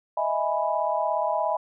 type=chord; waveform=sine; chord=E major seventh; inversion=third; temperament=equal; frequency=622.3 / 659.3 / 830.6 / 987.8 Hz; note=D#5 / E5 / G#5 / B5; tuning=0 / 0 / 0 / 0 cents; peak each=-28 dBFS; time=0.17-1.57 s; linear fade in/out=5 ms; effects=none